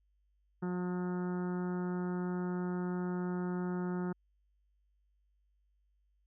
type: harmonic tone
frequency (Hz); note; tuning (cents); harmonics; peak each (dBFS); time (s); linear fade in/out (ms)
179.7; F3; +50; 1 / 2 / 3 / 4 / 5 / 6 / 7 / 8 / 9 / 10; -34 / -39 / -54 / -51 / -49 / -57 / -51 / -52 / -60 / -63; 0.62-4.13; 10
effects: added 50 Hz sine -70 dBFS peak until 6.26 s